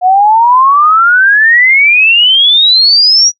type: exponential sweep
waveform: sine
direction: up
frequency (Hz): 716 to 5830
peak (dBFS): -3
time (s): 0.01-3.32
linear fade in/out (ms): 50
effects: noise-tail reverb RT60 0.1 s tail -25 dB re dry